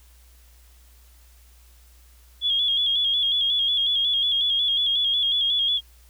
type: tone with vibrato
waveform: sine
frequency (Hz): 3337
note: G#7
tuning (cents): +8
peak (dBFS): -19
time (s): 2.41-5.81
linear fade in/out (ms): 50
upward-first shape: square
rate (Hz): 5.5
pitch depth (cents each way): 44
effects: added 60 Hz sine -50 dBFS peak until 6.09 s + white hiss -58 dBFS RMS until 6.09 s